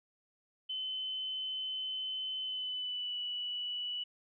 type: tone with pitch glide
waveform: sine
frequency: 3047 to 2953 Hz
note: G7 to F#7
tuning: -50 to -4 cents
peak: -35 dBFS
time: 0.69-4.04 s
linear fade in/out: 10 ms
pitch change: -54 cents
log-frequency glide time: 2.41-3.18 s
effects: none